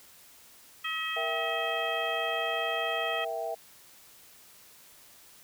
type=harmonic tone; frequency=640 Hz; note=D#5; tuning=49 cents sharp; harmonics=2 / 3 / 4 / 5; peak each=-36 / -36 / -36 / -36 dBFS; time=0.84-3.25 s; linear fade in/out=10 ms
type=chord; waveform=sine; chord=E diminished; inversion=second; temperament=equal; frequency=466.2 / 659.3 / 784 Hz; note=Bb4 / E5 / G5; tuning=0 / 0 / 0 cents; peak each=-38 / -33 / -37 dBFS; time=1.16-3.55 s; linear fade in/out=10 ms
effects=white hiss -55 dBFS RMS until 5.43 s